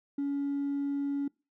sine tone with hard clipping, 281.7 Hz, C#4, 28 cents sharp, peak -29 dBFS, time 0.18-1.28 s, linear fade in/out 5 ms, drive 1 dB, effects noise-tail reverb RT60 0.3 s tail -25 dB re dry

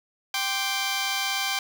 10% pulse chord, G suspended fourth, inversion none, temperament just, 784 / 1045.3 / 1176 Hz, G5 / C6 / D6, 0 / -2 / +2 cents, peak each -20 / -24 / -25 dBFS, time 0.34-1.59 s, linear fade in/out 2 ms, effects none

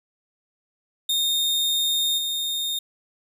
40% pulse tone with level steps, 3673 Hz, A#7, 26 cents flat, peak -19 / -23 dBFS, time 1.09-2.79 s, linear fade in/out 5 ms, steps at 2.17 s, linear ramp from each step 20 ms, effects none

